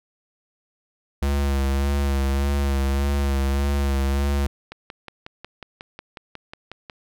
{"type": "tone with vibrato", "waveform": "square", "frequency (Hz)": 69.3, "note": "C#2", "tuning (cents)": 0, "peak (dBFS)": -20, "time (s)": [1.22, 4.47], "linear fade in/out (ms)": 5, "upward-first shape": "sine", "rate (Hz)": 1.7, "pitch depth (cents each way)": 34}
{"type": "click train", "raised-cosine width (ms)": 0.3, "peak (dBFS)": -20, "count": 13, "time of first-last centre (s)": [4.72, 6.898], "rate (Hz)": 5.51}
{"effects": []}